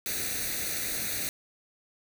white noise with comb filter, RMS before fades -32 dBFS, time 0.06-1.29 s, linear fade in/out 0 ms, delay 0.48 ms, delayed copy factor +0.75, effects none

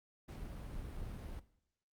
brown noise, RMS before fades -45 dBFS, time 0.28-1.4 s, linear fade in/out 10 ms, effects noise-tail reverb RT60 0.7 s tail -17 dB re dry + Opus 48 kbps

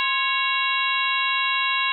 harmonic tone with a mistuned harmonic, 553 Hz, C#5, 4 cents flat, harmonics 2 / 3 / 4 / 5 / 6 / 7, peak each -25 / -29 / -27 / -25 / -31 / -29 dBFS, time 0-1.92 s, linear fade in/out 0 ms, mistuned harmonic 2, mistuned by -85 cents, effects none

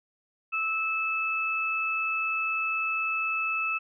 sine tone pair together, 1308 / 2616 Hz, E6 / E7, -14 / -14 cents, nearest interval octave, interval 1200 cents, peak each -31 / -27 dBFS, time 0.52-3.79 s, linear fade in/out 20 ms, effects none

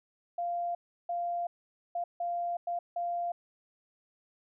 sine tone bursts at uneven times, 695 Hz, F5, 9 cents flat, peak -30 dBFS, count 6, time 0.38-0.75 / 1.09-1.47 / 1.95-2.04 / 2.2-2.57 / 2.67-2.79 / 2.96-3.32 s, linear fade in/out 5 ms, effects none

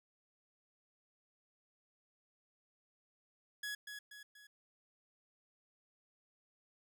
sawtooth tone with echo, 1680 Hz, G#6, 19 cents sharp, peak -36 dBFS, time 3.63-3.75 s, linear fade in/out 5 ms, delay 240 ms, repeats 3, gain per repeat -6 dB, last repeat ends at 4.47 s, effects none

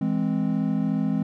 triangle chord, E augmented, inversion none, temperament equal, 164.81 / 207.7 / 261.6 Hz, E3 / G#3 / B#3, 0 / 0 / 0 cents, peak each -25 / -23 / -24 dBFS, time 0.01-1.23 s, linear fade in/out 5 ms, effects none

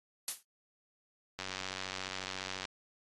blue noise with exponential decay, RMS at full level -28 dBFS, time 0.28-0.43 s, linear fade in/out 2 ms, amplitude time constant 32 ms
click train, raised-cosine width 0.2 ms, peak -21 dBFS, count 120, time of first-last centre 1.39-2.652 s, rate 94.3 Hz
effects AAC 32 kbps

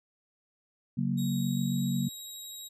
sine chord, F# major, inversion second, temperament equal, 138.59 / 185 / 233.1 Hz, C#3 / F#3 / A#3, 0 / 0 / 0 cents, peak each -31 dBFS, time 0.97-2.09 s, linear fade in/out 10 ms
20% pulse tone with pitch glide, 3785 to 3822 Hz, A#7 to A#7, +26 to +43 cents, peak -35 dBFS, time 1.17-2.69 s, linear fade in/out 20 ms, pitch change +17 cents, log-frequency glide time 1.32-1.78 s
effects none

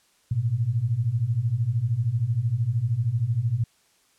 sine beating tone pair, 108.5 / 121.5 Hz, A2 / B2, -24 / -28 cents, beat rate 13 Hz, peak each -26 / -23 dBFS, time 0.31-3.64 s, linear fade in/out 5 ms, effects white hiss -63 dBFS RMS until 4.18 s + low-pass 10000 Hz 12 dB/octave

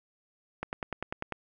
click train, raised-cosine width 0.5 ms, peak -18 dBFS, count 8, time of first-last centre 0.63-1.323 s, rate 10.1 Hz, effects none

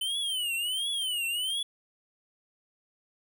square tone with vibrato, 3033 Hz, F#7, 42 cents sharp, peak -29 dBFS, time 0.01-1.63 s, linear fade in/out 5 ms, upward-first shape triangle, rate 1.4 Hz, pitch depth 210 cents each way, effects none

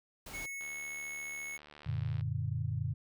pink noise, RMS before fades -47 dBFS, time 0.26-0.46 s, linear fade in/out 5 ms
square tone, 2200 Hz, C#7, 14 cents flat, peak -40 dBFS, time 0.33-1.58 s, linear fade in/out 20 ms
click train, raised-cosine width 0.3 ms, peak -36 dBFS, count 120, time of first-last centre 0.61-2.209 s, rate 74.4 Hz
sine chord, Gb augmented, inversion none, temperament equal, 92.5 / 116.54 / 146.83 Hz, Gb2 / Bb2 / D3, 0 / 0 / 0 cents, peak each -37 / -35 / -37 dBFS, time 1.86-2.94 s, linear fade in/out 10 ms
effects none

